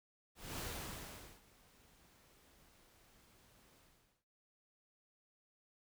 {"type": "noise with ADSR envelope", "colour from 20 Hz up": "pink", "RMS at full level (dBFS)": -43, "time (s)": [0.35, 4.25], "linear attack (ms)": 230, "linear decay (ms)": 820, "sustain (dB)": -24, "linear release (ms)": 460, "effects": []}